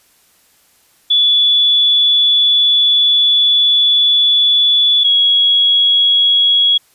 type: tone pair in turn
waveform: sine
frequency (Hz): 3439 / 3328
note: A7 / G#7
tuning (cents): -40 / +3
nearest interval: minor second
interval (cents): 57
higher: first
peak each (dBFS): -8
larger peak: neither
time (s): 1.1-5.04 / 5.04-6.78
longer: first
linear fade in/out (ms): 10
effects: white hiss -53 dBFS RMS until 6.94 s + resampled to 32000 Hz